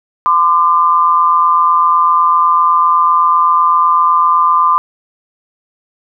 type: tone pair together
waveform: sine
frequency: 1026 / 1193.9 Hz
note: C6 / D6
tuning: -34 / +28 cents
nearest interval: minor third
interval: 262 cents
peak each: -10 dBFS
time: 0.26-4.78 s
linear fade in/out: 0 ms
effects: none